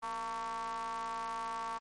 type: ring-modulated tone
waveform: square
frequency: 110 Hz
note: A2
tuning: in tune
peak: -34 dBFS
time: 0.02-1.79 s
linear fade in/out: 20 ms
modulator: 1020 Hz
effects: MP3 48 kbps